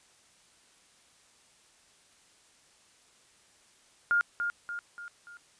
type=tone with echo; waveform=sine; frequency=1413 Hz; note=F6; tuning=20 cents sharp; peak=-22 dBFS; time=4.11-4.21 s; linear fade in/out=0 ms; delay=290 ms; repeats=4; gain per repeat=-6 dB; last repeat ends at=5.37 s; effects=white hiss -62 dBFS RMS until 5.59 s + resampled to 22050 Hz